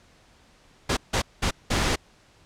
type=noise bursts at uneven times; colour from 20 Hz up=pink; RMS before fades=-23 dBFS; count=4; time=0.89-0.97 / 1.13-1.22 / 1.42-1.51 / 1.7-1.96 s; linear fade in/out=10 ms; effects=pink hiss -57 dBFS RMS until 2.45 s + low-pass 7000 Hz 12 dB/octave